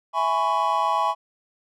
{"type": "chord", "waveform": "triangle", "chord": "C# minor seventh", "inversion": "first", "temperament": "equal with one note detuned", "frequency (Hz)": [659.3, 830.6, 1000.4, 1108.7], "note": ["E5", "G#5", "B5", "C#6"], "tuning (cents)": [0, 0, 22, 0], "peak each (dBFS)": [-27, -23, -22, -23], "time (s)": [0.13, 1.15], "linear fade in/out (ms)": 50, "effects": []}